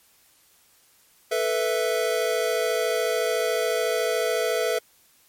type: chord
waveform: square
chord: A suspended second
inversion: none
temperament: equal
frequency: 440 / 493.9 / 659.3 Hz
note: A4 / B4 / E5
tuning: 0 / 0 / 0 cents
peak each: -27 dBFS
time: 1.31-4.79 s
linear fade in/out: 10 ms
effects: white hiss -59 dBFS RMS until 5.28 s + MP3 64 kbps